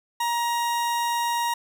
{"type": "tone", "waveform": "40% pulse", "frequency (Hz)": 944, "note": "A#5", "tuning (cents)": 22, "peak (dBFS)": -22, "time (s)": [0.2, 1.54], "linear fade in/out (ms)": 5, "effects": []}